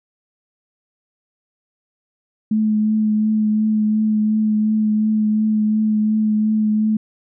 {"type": "tone with vibrato", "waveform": "sine", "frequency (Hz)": 215, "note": "A3", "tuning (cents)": -40, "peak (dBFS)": -14, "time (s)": [2.51, 6.97], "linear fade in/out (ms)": 5, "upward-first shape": "triangle", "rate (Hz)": 2.8, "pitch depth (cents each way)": 19, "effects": []}